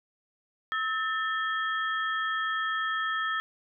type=tone cluster; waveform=sine; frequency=1296 / 1784 / 3253 Hz; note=E6 / A6 / G#7; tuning=-30 / +23 / -37 cents; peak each=-30 / -30 / -38 dBFS; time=0.72-3.4 s; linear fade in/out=0 ms; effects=none